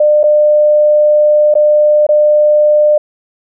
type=tone with dropouts; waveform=sine; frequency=600 Hz; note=D5; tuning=37 cents sharp; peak=-5 dBFS; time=0-2.98 s; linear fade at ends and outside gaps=5 ms; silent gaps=0.232-0.238 / 1.541-1.552 / 2.067-2.089 s; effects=none